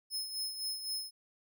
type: tone with tremolo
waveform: sawtooth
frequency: 5180 Hz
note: E8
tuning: 31 cents flat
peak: -31 dBFS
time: 0.1-1.11 s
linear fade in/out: 50 ms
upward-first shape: sine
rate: 3.9 Hz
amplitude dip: 60%
effects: none